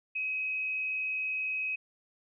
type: tone with frequency modulation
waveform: sine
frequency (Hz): 2541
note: D#7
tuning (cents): +36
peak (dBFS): -30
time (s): 0.15-1.76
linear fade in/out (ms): 10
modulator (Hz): 85.9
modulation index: 0.46
effects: none